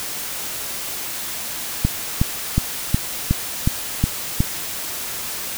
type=click train; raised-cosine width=5 ms; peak=-3 dBFS; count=8; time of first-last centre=1.85-4.405 s; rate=2.74 Hz; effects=white hiss -28 dBFS RMS until 5.57 s